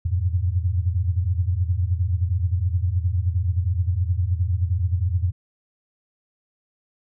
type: tone cluster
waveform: sine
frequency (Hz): 85.5 / 95.1 / 108.4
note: F2 / F#2 / A2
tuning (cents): -36 / +48 / -25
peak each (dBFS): -21 / -24 / -29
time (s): 0.05-5.32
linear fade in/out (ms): 10
effects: none